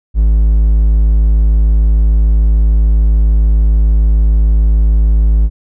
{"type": "tone", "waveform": "triangle", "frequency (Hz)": 53.4, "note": "G#1", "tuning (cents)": 49, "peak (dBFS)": -4, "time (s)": [0.14, 5.5], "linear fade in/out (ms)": 50, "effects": []}